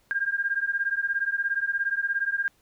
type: beating tone pair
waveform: sine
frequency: 1600 / 1617 Hz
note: G6 / G#6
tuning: +35 / -47 cents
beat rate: 17 Hz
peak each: -27 dBFS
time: 0.11-2.48 s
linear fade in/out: 0 ms
effects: pink hiss -65 dBFS RMS until 2.61 s